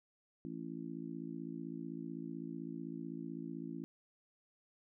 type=harmonic tone; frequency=55.8 Hz; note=A1; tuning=25 cents sharp; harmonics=3 / 4 / 5 / 6; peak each=-47 / -48 / -45 / -48 dBFS; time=0.45-3.84 s; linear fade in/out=0 ms; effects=none